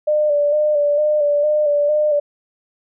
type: tone with vibrato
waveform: sine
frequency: 593 Hz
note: D5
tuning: 17 cents sharp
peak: -13 dBFS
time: 0.07-2.2 s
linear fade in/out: 10 ms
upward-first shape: square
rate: 2.2 Hz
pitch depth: 31 cents each way
effects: none